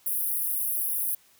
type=high-pass noise; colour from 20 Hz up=pink; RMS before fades=-28 dBFS; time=0.06-1.15 s; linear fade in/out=5 ms; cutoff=10000 Hz; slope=96 dB/octave; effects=white hiss -60 dBFS RMS until 1.39 s